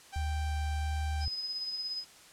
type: tone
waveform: sawtooth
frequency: 784 Hz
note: G5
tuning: in tune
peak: -36 dBFS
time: 0.12-1.26 s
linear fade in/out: 20 ms
type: tone with vibrato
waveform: sine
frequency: 75.4 Hz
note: D2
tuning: 46 cents sharp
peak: -30 dBFS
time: 0.16-1.28 s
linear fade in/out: 0 ms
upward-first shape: square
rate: 1.5 Hz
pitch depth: 10 cents each way
type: tone with tremolo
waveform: sine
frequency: 5040 Hz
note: D#8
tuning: 21 cents sharp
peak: -32 dBFS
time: 1.2-2.05 s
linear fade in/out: 50 ms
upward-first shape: sine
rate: 17 Hz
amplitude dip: 40%
effects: white hiss -55 dBFS RMS until 2.32 s + low-pass 9000 Hz 12 dB/octave